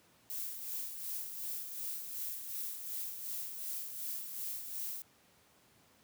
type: noise with tremolo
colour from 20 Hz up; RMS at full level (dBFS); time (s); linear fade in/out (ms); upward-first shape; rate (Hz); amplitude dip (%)
violet; -39; 0.3-5.02; 0; sine; 2.7; 50
effects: pink hiss -66 dBFS RMS until 6.03 s + high-pass 100 Hz 12 dB/octave